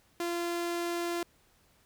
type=tone; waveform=sawtooth; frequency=344.1 Hz; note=F4; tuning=26 cents flat; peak=-27 dBFS; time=0.2-1.23 s; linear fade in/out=2 ms; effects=pink hiss -66 dBFS RMS until 1.85 s